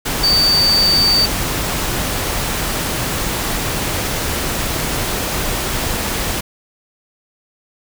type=tone in noise; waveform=sine; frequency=4600 Hz; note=D8; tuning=37 cents flat; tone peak=-11 dBFS; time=0.23-1.26 s; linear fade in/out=10 ms; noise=pink; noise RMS=-20 dBFS; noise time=0.05-6.41 s; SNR=+6 dB; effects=none